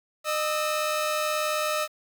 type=tone pair together; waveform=sawtooth; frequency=610.2 / 1299 Hz; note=D#5 / E6; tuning=-34 / -26 cents; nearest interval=octave + minor second; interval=1308 cents; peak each=-23 / -25 dBFS; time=0.24-1.88 s; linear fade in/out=50 ms; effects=8-bit